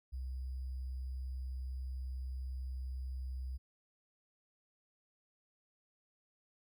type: tone with sample-and-hold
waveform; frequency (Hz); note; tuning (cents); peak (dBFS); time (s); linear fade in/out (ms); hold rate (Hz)
sine; 64.4; C2; -27; -38; 0.12-3.58; 20; 4900
effects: none